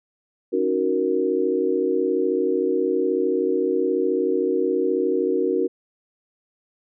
sine chord, D# minor seventh, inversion third, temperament equal, 277.2 / 311.1 / 370 / 466.2 Hz, C#4 / D#4 / F#4 / A#4, 0 / 0 / 0 / 0 cents, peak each -27 / -27 / -22 / -23 dBFS, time 0.52-5.68 s, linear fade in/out 20 ms, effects none

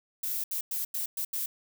violet noise bursts at uneven times, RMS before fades -32 dBFS, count 6, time 0.23-0.44 / 0.51-0.61 / 0.71-0.85 / 0.94-1.06 / 1.17-1.25 / 1.33-1.46 s, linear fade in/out 5 ms, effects none

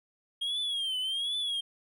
triangle tone with vibrato, 3238 Hz, G#7, 45 cents flat, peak -28 dBFS, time 0.41-1.61 s, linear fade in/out 10 ms, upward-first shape triangle, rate 1.3 Hz, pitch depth 140 cents each way, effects none

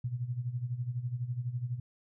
sine tone with tremolo, 122.5 Hz, B2, 14 cents flat, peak -29 dBFS, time 0.04-1.8 s, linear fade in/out 5 ms, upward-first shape sine, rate 12 Hz, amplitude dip 75%, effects none

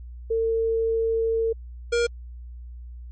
sine / square tone pair in turn, 452.2 / 472.3 Hz, A4 / A#4, +47 / +23 cents, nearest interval minor second, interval 76 cents, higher second, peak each -20 dBFS, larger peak neither, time 0.3-1.53 / 1.92-2.07 s, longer first, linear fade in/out 10 ms, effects added 60 Hz sine -36 dBFS peak until 3.11 s + MP3 32 kbps

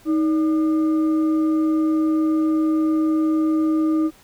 sine tone with frequency modulation, 314.4 Hz, D#4, 18 cents sharp, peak -16 dBFS, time 0.05-4.11 s, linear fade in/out 50 ms, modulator 893 Hz, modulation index 0.25, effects pink hiss -51 dBFS RMS until 4.23 s

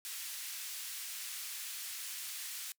white band-pass noise, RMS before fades -43 dBFS, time 0.05-2.72 s, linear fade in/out 0 ms, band 1900 to 15000 Hz, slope 12 dB/octave, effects noise-tail reverb RT60 0.1 s tail -24 dB re dry

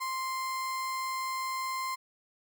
35% pulse tone, 1046.5 Hz, C6, in tune, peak -30 dBFS, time 0-1.96 s, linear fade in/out 20 ms, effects none

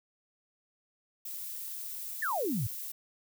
violet noise, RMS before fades -40 dBFS, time 1.25-2.92 s, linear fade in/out 5 ms
sine exponential sweep, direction down, 1895 to 98 Hz, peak -29 dBFS, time 2.22-2.67 s, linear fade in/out 5 ms
effects none

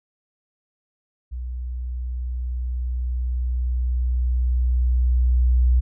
sine tone with level ramp, 61.74 Hz, B1, in tune, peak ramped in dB -27 to -13 dBFS, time 1.31-5.81 s, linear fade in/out 20 ms, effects none

